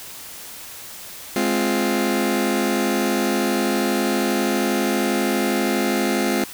sawtooth chord, F minor, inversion first, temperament just, 209.5 / 261.9 / 349.2 Hz, Ab3 / C4 / F4, +15 / +2 / 0 cents, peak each -19 dBFS, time 1.36-6.44 s, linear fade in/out 2 ms, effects white hiss -37 dBFS RMS until 6.53 s

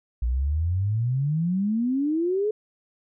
sine exponential sweep, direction up, 57.2 to 436.1 Hz, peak -21 dBFS, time 0.22-2.51 s, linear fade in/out 5 ms, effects none

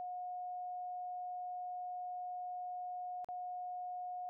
sine tone with dropouts, 723 Hz, F#5, 40 cents flat, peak -40 dBFS, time 0-4.29 s, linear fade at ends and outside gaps 0 ms, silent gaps 3.245-3.287 s, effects none

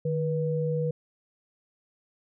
sine tone pair together, 153.29 / 486.1 Hz, D#3 / B4, -25 / -28 cents, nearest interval octave + minor sixth, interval 1997 cents, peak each -27 / -28 dBFS, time 0.05-0.91 s, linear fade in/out 5 ms, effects none

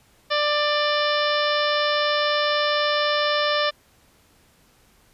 harmonic tone with a mistuned harmonic, 592 Hz, D5, 14 cents sharp, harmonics 1 / 2 / 3 / 4 / 5 / 6 / 7 / 8 / 9, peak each -23 / -25 / -27 / -32 / -30 / -29 / -34 / -35 / -33 dBFS, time 0.3-3.71 s, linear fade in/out 20 ms, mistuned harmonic 8, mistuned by +15 cents, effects pink hiss -58 dBFS RMS until 5.13 s + resampled to 32000 Hz

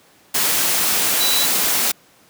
sine tone in noise, 3951 Hz, B7, in tune, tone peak -19 dBFS, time 1.2-1.46 s, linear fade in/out 10 ms, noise white, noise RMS -18 dBFS, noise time 0.34-1.92 s, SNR -4 dB, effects pink hiss -52 dBFS RMS until 2.29 s + high-pass 150 Hz 12 dB/octave

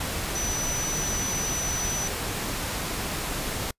sine tone in noise, 5980 Hz, F#8, 17 cents sharp, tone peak -28 dBFS, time 0.35-2.08 s, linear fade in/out 5 ms, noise pink, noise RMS -30 dBFS, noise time 0-3.71 s, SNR -1 dB, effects noise-tail reverb RT60 0.1 s tail -26 dB re dry + resampled to 32000 Hz

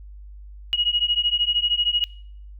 sine beating tone pair, 2888 / 2901 Hz, F#7 / F#7, -43 / -35 cents, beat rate 13 Hz, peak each -22 dBFS, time 0.73-2.04 s, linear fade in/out 0 ms, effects noise-tail reverb RT60 0.6 s tail -23 dB re dry + added 50 Hz sine -38 dBFS peak until 2.59 s

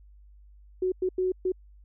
sine tone bursts at uneven times, 370 Hz, F#4, in tune, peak -23 dBFS, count 4, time 0.82-0.92 / 1.02-1.09 / 1.18-1.32 / 1.45-1.52 s, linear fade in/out 5 ms, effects added 50 Hz sine -50 dBFS peak until 1.84 s

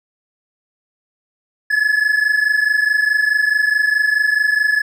triangle tone pair together, 1701 / 1725.7 Hz, G#6 / A6, +41 / -34 cents, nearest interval unison, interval 25 cents, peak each -13 / -16 dBFS, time 1.7-4.82 s, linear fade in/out 10 ms, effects none

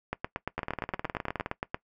two click trains, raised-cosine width 0.5 ms, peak -15 / -17 dBFS, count 15 / 18, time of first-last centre 0.13-1.745 / 0.58-1.461 s, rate 8.67 / 19.3 Hz, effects noise-tail reverb RT60 0.1 s tail -20 dB re dry

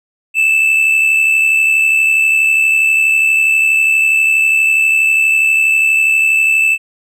triangle tone with amplitude modulation, 2637 Hz, E7, in tune, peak -5 dBFS, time 0.34-6.78 s, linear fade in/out 50 ms, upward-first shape sine, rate 72.3 Hz, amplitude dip 45%, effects none

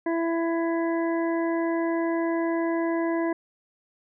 harmonic tone, 332.9 Hz, E4, 17 cents sharp, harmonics 1 / 2 / 3 / 5 / 6, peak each -24 / -30 / -34 / -38 / -40 dBFS, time 0.06-3.33 s, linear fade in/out 5 ms, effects none

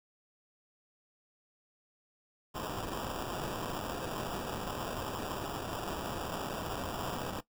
white noise with sample-and-hold, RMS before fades -38 dBFS, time 2.54-7.41 s, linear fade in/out 20 ms, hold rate 2100 Hz, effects noise-tail reverb RT60 0.1 s tail -17 dB re dry

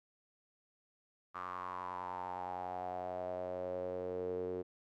sawtooth tone with band-pass filter sweep, 90.9 Hz, F#2, 30 cents flat, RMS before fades -41 dBFS, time 1.34-4.63 s, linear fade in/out 20 ms, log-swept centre 1200 to 410 Hz, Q 6.9, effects none

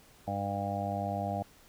harmonic tone, 100 Hz, G2, 35 cents sharp, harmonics 1 / 2 / 3 / 5 / 6 / 7 / 8, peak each -37 / -38 / -43 / -44 / -39 / -36 / -38 dBFS, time 0.27-1.43 s, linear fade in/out 10 ms, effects pink hiss -59 dBFS RMS until 1.68 s

